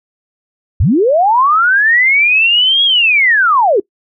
sine linear two-way sweep, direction up then down, 57.9 to 3332 to 347 Hz, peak -7 dBFS, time 0.8-3.8 s, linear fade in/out 5 ms, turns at 2.84 s, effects noise-tail reverb RT60 0.1 s tail -22 dB re dry

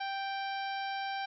harmonic tone, 784 Hz, G5, in tune, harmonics 1 / 2 / 3 / 4 / 5 / 6 / 7, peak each -35 / -41 / -45 / -47 / -49 / -51 / -52 dBFS, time 0-1.26 s, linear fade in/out 10 ms, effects none

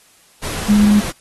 sine tone in noise, 207.7 Hz, G#3, in tune, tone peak -8 dBFS, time 0.68-1.01 s, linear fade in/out 20 ms, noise pink, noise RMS -25 dBFS, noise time 0.42-1.12 s, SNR +14 dB, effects white hiss -51 dBFS RMS until 1.2 s + AAC 32 kbps

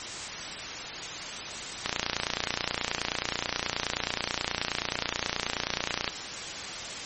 click train, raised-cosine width 0.2 ms, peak -8 dBFS, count 125, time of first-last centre 1.86-6.078 s, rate 29.4 Hz, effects white hiss -36 dBFS RMS until 7.05 s + MP3 32 kbps

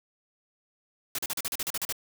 white noise bursts, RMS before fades -31 dBFS, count 11, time 1.15-1.925 s, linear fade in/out 2 ms, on 35 ms, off 39 ms, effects none

